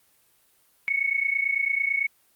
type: tone pair together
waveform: sine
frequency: 2197 / 2226 Hz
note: C#7 / C#7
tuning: -16 / +7 cents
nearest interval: unison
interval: 23 cents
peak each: -25 dBFS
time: 0.88-2.07 s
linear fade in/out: 0 ms
effects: white hiss -63 dBFS RMS until 2.35 s + Opus 32 kbps